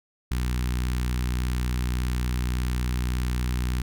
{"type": "tone with notch filter", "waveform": "sawtooth", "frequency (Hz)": 61.74, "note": "B1", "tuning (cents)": 0, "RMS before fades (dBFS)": -26, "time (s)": [0.31, 3.82], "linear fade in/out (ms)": 5, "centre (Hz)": 570, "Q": 0.52, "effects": []}